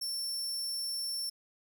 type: tone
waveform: sawtooth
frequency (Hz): 5420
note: E8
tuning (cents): +47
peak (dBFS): -31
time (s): 0.01-1.3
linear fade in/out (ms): 10
effects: none